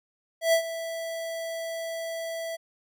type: tone with ADSR envelope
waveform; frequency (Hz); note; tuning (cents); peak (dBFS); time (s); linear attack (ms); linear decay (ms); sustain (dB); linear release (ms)
square; 659.3; E5; 0; -18; 0.41-2.57; 120; 89; -14; 21
effects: none